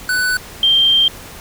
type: tone pair in turn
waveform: square / sine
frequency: 1494 / 3166 Hz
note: F#6 / G7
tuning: +16 / +17 cents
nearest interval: octave + minor second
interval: 1301 cents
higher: second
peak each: -15 / -9 dBFS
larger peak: second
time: 0.09-0.37 / 0.63-1.08 s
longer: second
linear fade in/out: 2 ms
effects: pink hiss -35 dBFS RMS until 1.4 s

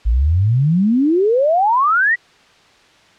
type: exponential sweep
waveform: sine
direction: up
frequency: 51.91 to 1975.5 Hz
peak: -11 dBFS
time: 0.05-2.16 s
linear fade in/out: 20 ms
effects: white hiss -49 dBFS RMS until 3.18 s + low-pass 4000 Hz 12 dB/octave

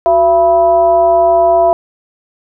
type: tone with frequency modulation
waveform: sine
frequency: 676 Hz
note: E5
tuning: 43 cents sharp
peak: -6 dBFS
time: 0.06-1.73 s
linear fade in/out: 0 ms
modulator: 305 Hz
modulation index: 0.59
effects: none

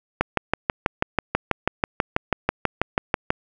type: click train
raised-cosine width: 0.5 ms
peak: -3 dBFS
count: 20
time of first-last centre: 0.21-3.304 s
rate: 6.14 Hz
effects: none

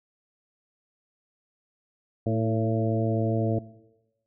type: harmonic tone with a mistuned harmonic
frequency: 112.1 Hz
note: A2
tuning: 33 cents sharp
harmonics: 1 / 2 / 3 / 4 / 5 / 6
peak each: -26 / -29 / -31 / -32 / -33 / -34 dBFS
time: 2.26-3.59 s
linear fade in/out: 5 ms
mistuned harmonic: 3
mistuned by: -33 cents
effects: noise-tail reverb RT60 1.0 s tail -19 dB re dry

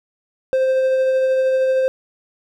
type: tone with tremolo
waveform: triangle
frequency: 523.3 Hz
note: C5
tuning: in tune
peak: -11 dBFS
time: 0.53-1.88 s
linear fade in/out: 0 ms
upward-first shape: triangle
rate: 13 Hz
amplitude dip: 25%
effects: none

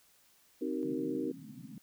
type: chord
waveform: sine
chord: C half-diminished seventh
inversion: none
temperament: equal with one note detuned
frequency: 261.6 / 311.1 / 379.3 / 466.2 Hz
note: C4 / Eb4 / Gb4 / Bb4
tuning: 0 / 0 / +43 / 0 cents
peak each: -37 / -36 / -39 / -40 dBFS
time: 0.61-1.32 s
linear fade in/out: 10 ms
type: band-pass noise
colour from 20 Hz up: white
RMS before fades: -48 dBFS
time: 0.83-1.78 s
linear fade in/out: 0 ms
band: 130 to 280 Hz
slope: 96 dB/octave
effects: white hiss -66 dBFS RMS until 1.82 s

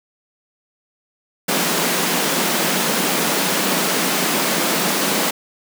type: high-pass noise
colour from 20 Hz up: pink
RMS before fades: -19 dBFS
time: 1.48-5.31 s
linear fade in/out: 10 ms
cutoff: 160 Hz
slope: 96 dB/octave
effects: none

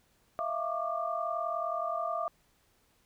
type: tone cluster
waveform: sine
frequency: 649 / 688 / 1148 / 1199 Hz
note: E5 / F5 / D6 / D6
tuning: -27 / -26 / -40 / +36 cents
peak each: -36 / -35 / -40 / -35 dBFS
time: 0.39-2.28 s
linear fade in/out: 0 ms
effects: pink hiss -69 dBFS RMS until 3.05 s

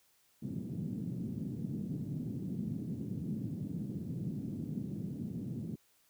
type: band-pass noise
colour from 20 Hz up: white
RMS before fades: -39 dBFS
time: 0.42-5.76 s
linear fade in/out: 10 ms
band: 120 to 230 Hz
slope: 24 dB/octave
effects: white hiss -70 dBFS RMS until 6.09 s

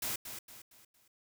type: noise with echo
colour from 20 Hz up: white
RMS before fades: -36 dBFS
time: 0.02-0.16 s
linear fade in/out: 5 ms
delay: 230 ms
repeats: 4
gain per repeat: -8 dB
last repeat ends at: 1.08 s
effects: none

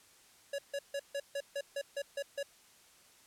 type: tone bursts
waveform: square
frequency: 562 Hz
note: C#5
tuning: 24 cents sharp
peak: -35 dBFS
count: 10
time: 0.53-2.43 s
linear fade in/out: 5 ms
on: 55 ms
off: 150 ms
effects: white hiss -62 dBFS RMS until 3.26 s + low-pass 11000 Hz 12 dB/octave

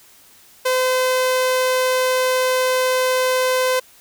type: tone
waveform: sawtooth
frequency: 512 Hz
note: C5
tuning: 38 cents flat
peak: -12 dBFS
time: 0.65-3.8 s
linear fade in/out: 10 ms
effects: white hiss -49 dBFS RMS until 4 s

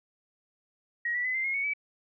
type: tone with pitch steps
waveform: sine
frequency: 1895 / 1956.2 / 2019 / 2084 / 2152 / 2221 / 2293 Hz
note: A#6 / B6 / B6 / C7 / C7 / C#7 / D7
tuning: +28 / -17 / +38 / -7 / +48 / +3 / -42 cents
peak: -27 dBFS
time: 1.05-1.736 s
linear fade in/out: 5 ms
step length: 98 ms
effects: none

